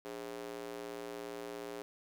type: tone with high-pass filter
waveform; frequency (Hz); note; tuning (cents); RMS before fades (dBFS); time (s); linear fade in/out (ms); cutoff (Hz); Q
square; 58.6; A#1; +10; -44; 0.05-1.82; 0; 400; 2.4
effects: none